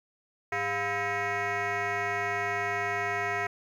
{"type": "tone with frequency modulation", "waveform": "sine", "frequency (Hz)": 1304, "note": "E6", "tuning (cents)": -19, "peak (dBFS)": -25, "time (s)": [0.52, 3.47], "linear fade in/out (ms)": 5, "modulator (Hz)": 300, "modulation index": 3.2, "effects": ["tanh soft clip ceiling -26 dBFS", "10-bit"]}